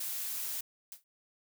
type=noise; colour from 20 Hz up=blue; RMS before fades=-37 dBFS; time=0-0.61 s; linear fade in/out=5 ms
type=noise with exponential decay; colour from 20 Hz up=blue; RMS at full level=-41 dBFS; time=0.92-1.04 s; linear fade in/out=1 ms; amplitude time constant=25 ms
effects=none